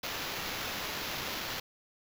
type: noise with sample-and-hold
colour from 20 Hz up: white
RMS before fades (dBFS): -37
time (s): 0.03-1.6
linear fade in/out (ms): 5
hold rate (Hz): 8820
effects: none